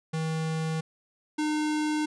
square tone pair in turn, 159.7 / 304.2 Hz, D#3 / D#4, +45 / -39 cents, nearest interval major seventh, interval 1116 cents, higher second, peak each -28 / -26 dBFS, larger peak second, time 0.13-0.81 / 1.38-2.06 s, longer neither, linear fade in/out 10 ms, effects resampled to 22050 Hz

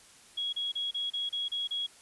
sine tone bursts, 3322 Hz, G#7, in tune, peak -30 dBFS, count 8, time 0.37-1.867 s, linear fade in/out 10 ms, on 160 ms, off 31 ms, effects white hiss -56 dBFS RMS until 2.01 s + resampled to 24000 Hz

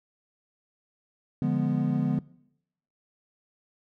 triangle chord, D diminished seventh, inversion none, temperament equal, 146.83 / 174.61 / 207.7 / 246.9 Hz, D3 / F3 / Ab3 / Cb4, 0 / 0 / 0 / 0 cents, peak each -26 / -28 / -28 / -26 dBFS, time 1.42-2.19 s, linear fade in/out 2 ms, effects noise-tail reverb RT60 0.8 s tail -22 dB re dry

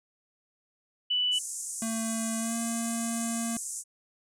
sine tone, 2973 Hz, F#7, 8 cents sharp, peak -24 dBFS, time 1.1-1.39 s, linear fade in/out 10 ms
pink band-pass noise, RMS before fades -37 dBFS, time 1.31-3.84 s, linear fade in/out 50 ms, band 6500 to 10000 Hz, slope 48 dB/octave
square tone with pitch glide, 225.1 to 230.4 Hz, A3 to A#3, +40 to -20 cents, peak -31 dBFS, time 1.82-3.57 s, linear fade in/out 2 ms, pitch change +40 cents, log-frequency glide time 2.39-2.56 s
effects none

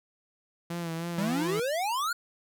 sawtooth tone with vibrato, 167.9 Hz, E3, 32 cents sharp, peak -28 dBFS, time 0.7-1.6 s, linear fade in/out 5 ms, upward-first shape sine, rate 3.2 Hz, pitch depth 47 cents each way
square exponential sweep, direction up, 183.5 to 1473 Hz, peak -28 dBFS, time 1.18-2.13 s, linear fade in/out 5 ms
effects none

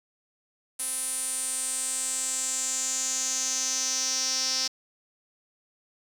sawtooth tone with band-pass filter sweep, 260 Hz, C4, 11 cents flat, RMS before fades -29 dBFS, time 0.79-4.68 s, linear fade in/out 10 ms, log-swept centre 10000 to 5300 Hz, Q 6.2, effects 9-bit

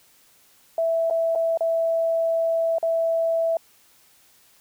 sine tone with dropouts, 659.3 Hz, E5, in tune, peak -19 dBFS, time 0.78-3.57 s, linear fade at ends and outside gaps 2 ms, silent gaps 1.1-1.108 / 1.351-1.357 / 1.574-1.607 / 2.784-2.828 s, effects white hiss -57 dBFS RMS until 4.6 s

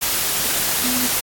sine tone in noise, 250.5 Hz, B3, 25 cents sharp, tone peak -24 dBFS, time 0.83-1.08 s, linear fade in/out 20 ms, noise white, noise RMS -20 dBFS, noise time 0.01-1.21 s, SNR -7 dB, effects AAC 64 kbps

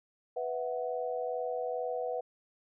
sine chord, B suspended fourth, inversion none, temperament just, 493.9 / 658.5 / 740.8 Hz, B4 / E5 / F#5, 0 / -2 / +2 cents, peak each -34 / -38 / -38 dBFS, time 0.36-2.21 s, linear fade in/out 10 ms, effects none

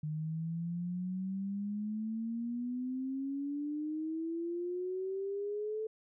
sine exponential sweep, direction up, 151.4 to 440 Hz, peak -34 dBFS, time 0.03-5.87 s, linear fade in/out 5 ms, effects none

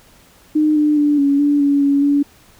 sine tone with pitch steps, 305.5 / 299.6 / 293.4 / 280.9 / 289.5 / 283.3 / 281.1 / 285.6 Hz, D#4 / D4 / D4 / C#4 / D4 / C#4 / C#4 / D4, -32 / +35 / -2 / +23 / -25 / +38 / +24 / -48 cents, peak -11 dBFS, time 0.55-2.23 s, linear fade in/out 10 ms, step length 210 ms, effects pink hiss -49 dBFS RMS until 2.59 s

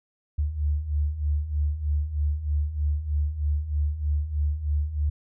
sine beating tone pair, 72 / 75.2 Hz, D2 / D2, -34 / +42 cents, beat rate 3.2 Hz, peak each -29 / -24 dBFS, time 0.38-5.1 s, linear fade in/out 10 ms, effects none

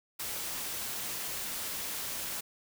white noise, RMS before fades -37 dBFS, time 0.19-2.41 s, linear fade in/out 10 ms, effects none

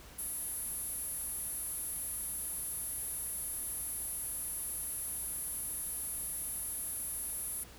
sawtooth tone with high-pass filter, 609 Hz, D#5, 37 cents flat, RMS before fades -39 dBFS, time 0.18-7.64 s, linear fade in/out 10 ms, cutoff 11000 Hz, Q 8.6, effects added 60 Hz sine -56 dBFS peak until 7.78 s + pink hiss -54 dBFS RMS until 7.78 s

